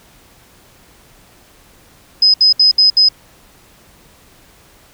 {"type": "tone bursts", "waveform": "sine", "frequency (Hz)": 5050, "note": "D#8", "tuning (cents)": 25, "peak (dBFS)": -6, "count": 5, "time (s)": [2.22, 3.088], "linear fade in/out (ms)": 5, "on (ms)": 120, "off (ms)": 67, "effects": ["pink hiss -47 dBFS RMS until 4.93 s"]}